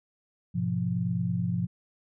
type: chord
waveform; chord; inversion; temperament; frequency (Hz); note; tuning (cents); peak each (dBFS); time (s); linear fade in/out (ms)
sine; F diminished; first; just; 104.77 / 125.72 / 174.61; Ab2 / Cb3 / F3; +16 / +31 / 0; -32 / -31 / -28; 0.54-1.67; 20
effects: none